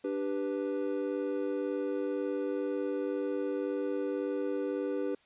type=chord; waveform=triangle; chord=G major; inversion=second; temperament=equal; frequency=293.7 / 392 / 493.9 Hz; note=D4 / G4 / B4; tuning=0 / 0 / 0 cents; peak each=-33 dBFS; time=0.04-5.15 s; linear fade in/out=5 ms; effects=white hiss -65 dBFS RMS until 5.25 s + resampled to 8000 Hz